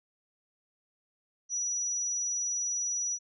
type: tone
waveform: sine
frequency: 5860 Hz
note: F#8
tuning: 18 cents flat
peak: -29 dBFS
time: 1.49-3.19 s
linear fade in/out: 50 ms
effects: none